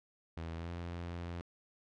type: tone with pitch glide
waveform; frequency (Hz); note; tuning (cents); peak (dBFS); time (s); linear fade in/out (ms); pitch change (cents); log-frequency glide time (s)
sawtooth; 82.41 to 86.16; E2 to F2; 0 to -23; -36; 0.37-1.41; 0; +77; 0.56-0.71
effects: low-pass 4000 Hz 12 dB/octave